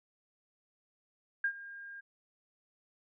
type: tone with ADSR envelope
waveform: sine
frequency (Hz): 1611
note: G6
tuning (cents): +47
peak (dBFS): -26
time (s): 1.44-2.01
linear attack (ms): 4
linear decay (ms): 77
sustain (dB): -18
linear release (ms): 14
effects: none